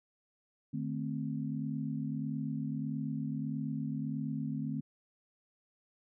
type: chord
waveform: sine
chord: A diminished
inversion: second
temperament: equal with one note detuned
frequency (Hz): 151.66 / 220 / 261.6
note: Eb3 / A3 / C4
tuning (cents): -44 / 0 / 0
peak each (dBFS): -37 / -38 / -38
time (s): 0.73-4.81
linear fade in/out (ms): 10
effects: none